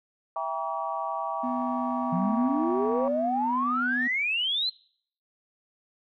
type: chord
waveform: sine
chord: E diminished seventh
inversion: none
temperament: just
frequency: 659.3 / 791.1 / 949.3 / 1139.2 Hz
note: E5 / G5 / Bb5 / Db6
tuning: 0 / +16 / +31 / +47 cents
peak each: -33 dBFS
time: 0.36-3.08 s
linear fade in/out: 2 ms
type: tone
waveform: triangle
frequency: 248.2 Hz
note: B3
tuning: 9 cents sharp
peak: -27 dBFS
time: 1.43-4.08 s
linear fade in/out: 10 ms
type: exponential sweep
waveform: sine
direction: up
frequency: 169.3 to 4186 Hz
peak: -24 dBFS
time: 2.12-4.7 s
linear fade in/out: 10 ms
effects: noise-tail reverb RT60 0.6 s tail -24 dB re dry + tanh soft clip ceiling -14 dBFS